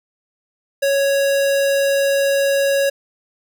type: tone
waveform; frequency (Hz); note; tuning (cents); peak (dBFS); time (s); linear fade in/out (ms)
square; 554.4; C#5; 0; -15; 0.82-2.9; 10
effects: none